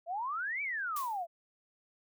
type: exponential two-way sweep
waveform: sine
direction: up then down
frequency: 650 to 2349 to 650 Hz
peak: -33 dBFS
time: 0.06-1.27 s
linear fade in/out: 50 ms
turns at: 0.62 s
type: noise with exponential decay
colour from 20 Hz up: blue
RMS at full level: -38 dBFS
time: 0.96-1.26 s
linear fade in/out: 5 ms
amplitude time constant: 65 ms
effects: none